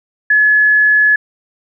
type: tone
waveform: sine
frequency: 1705 Hz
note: G#6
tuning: 45 cents sharp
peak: -7 dBFS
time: 0.3-1.16 s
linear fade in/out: 5 ms
effects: none